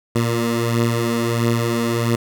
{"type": "beating tone pair", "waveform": "15% pulse", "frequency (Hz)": [116.54, 118.04], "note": ["A#2", "A#2"], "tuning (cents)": [0, 22], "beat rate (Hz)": 1.5, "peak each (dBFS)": [-12, -17], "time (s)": [0.15, 2.16], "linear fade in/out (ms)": 10, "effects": []}